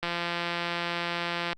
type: click train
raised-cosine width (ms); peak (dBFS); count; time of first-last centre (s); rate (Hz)
0.3; -14; 259; 0.03-1.53; 172
effects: Opus 48 kbps